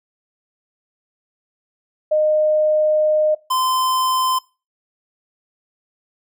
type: tone pair in turn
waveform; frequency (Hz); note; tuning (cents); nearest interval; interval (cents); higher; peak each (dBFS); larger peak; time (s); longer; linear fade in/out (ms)
sine / square; 614 / 1031.5; D#5 / C6; -23 / -25; major sixth; 898; second; -13 / -17; first; 2.11-3.35 / 3.5-4.39; first; 10
effects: noise-tail reverb RT60 0.3 s tail -21 dB re dry